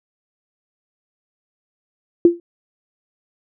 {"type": "tone with exponential decay", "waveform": "sine", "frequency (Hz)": 343.5, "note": "F4", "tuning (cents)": -29, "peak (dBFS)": -3, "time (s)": [2.25, 2.4], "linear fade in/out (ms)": 2, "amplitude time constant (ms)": 32, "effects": []}